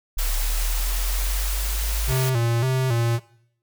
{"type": "linear sweep", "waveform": "sine", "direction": "up", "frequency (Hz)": [34.71, 53.2], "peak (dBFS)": -21, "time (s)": [0.17, 2.12], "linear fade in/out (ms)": 0}
{"type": "high-pass noise", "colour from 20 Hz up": "white", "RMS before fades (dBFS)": -30, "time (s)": [0.18, 2.3], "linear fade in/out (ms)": 10, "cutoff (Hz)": 420, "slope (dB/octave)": 12}
{"type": "tone with vibrato", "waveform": "square", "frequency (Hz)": 123.47, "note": "B2", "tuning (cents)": 0, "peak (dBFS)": -20, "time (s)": [2.07, 3.2], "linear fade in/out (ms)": 50, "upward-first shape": "square", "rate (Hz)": 1.8, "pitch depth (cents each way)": 96}
{"effects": ["noise-tail reverb RT60 0.7 s tail -20 dB re dry"]}